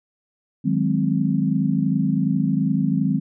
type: chord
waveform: sine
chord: Ab dominant seventh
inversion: second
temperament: equal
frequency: 155.56 / 185 / 207.7 / 261.6 Hz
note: Eb3 / Gb3 / Ab3 / C4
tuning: 0 / 0 / 0 / 0 cents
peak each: -23 dBFS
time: 0.64-3.2 s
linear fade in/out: 20 ms
effects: none